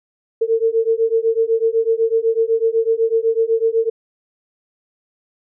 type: beating tone pair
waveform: sine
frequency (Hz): 448.7 / 456.7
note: A4 / A#4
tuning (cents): +34 / -36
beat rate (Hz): 8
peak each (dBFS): -17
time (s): 0.41-3.9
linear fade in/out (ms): 10
effects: none